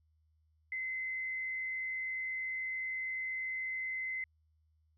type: tone with frequency modulation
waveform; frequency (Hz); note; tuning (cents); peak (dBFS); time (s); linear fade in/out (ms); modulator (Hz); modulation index
sine; 2053; C7; -33; -35; 0.72-4.24; 2; 83.1; 0.33
effects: added 78 Hz sine -69 dBFS peak until 4.97 s